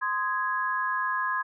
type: chord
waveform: sine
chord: Ab major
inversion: first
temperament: just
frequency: 1038.3 / 1245.9 / 1661.2 Hz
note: C6 / Eb6 / Ab6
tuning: -14 / +2 / 0 cents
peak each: -28 / -34 / -29 dBFS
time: 0.01-1.43 s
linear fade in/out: 20 ms
effects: none